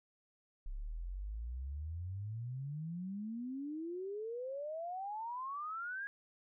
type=exponential sweep; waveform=sine; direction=up; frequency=32.7 to 1661.2 Hz; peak=-39 dBFS; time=0.66-6.07 s; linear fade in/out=0 ms; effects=none